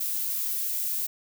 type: noise with high-pass filter sweep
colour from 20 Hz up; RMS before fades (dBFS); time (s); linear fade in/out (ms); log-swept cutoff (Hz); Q
violet; -29; 0-1.07; 10; 610 to 1700; 0.76
effects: none